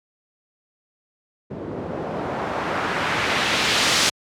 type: noise with low-pass filter sweep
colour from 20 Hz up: white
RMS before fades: -23 dBFS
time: 1.5-4.1 s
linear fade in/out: 10 ms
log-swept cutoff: 330 to 5800 Hz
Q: 0.92
effects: high-pass 100 Hz 12 dB/octave